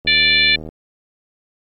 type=click train; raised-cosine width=2 ms; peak=-19 dBFS; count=51; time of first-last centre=0.05-0.689 s; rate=78.2 Hz
type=harmonic tone; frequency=587.3 Hz; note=D5; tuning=in tune; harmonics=3 / 4 / 5 / 6 / 7; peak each=-20 / -14 / -22 / -17 / -18 dBFS; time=0.07-0.56 s; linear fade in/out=5 ms
effects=MP3 64 kbps